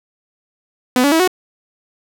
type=tone with pitch steps; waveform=sawtooth; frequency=251.2 / 285.2 / 323.9 / 367.8 Hz; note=B3 / C#4 / E4 / F#4; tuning=+30 / +49 / -30 / -10 cents; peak=-7 dBFS; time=0.96-1.276 s; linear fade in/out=2 ms; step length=79 ms; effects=none